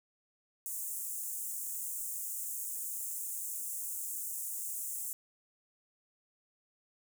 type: high-pass noise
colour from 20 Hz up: pink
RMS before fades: -39 dBFS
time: 0.66-5.13 s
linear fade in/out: 0 ms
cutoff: 7100 Hz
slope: 48 dB/octave
effects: none